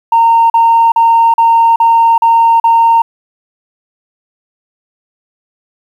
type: tone bursts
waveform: sine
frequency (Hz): 919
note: A#5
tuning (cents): -25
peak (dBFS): -3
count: 7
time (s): 0.12-3.02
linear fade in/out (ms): 5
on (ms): 380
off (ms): 40
effects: tanh soft clip ceiling -1 dBFS + 7-bit